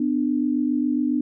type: tone pair together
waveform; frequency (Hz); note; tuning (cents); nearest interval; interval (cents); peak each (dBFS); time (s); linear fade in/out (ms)
sine; 250 / 297.3; B3 / D4; +21 / +21; minor third; 300; -22; 0-1.21; 5
effects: none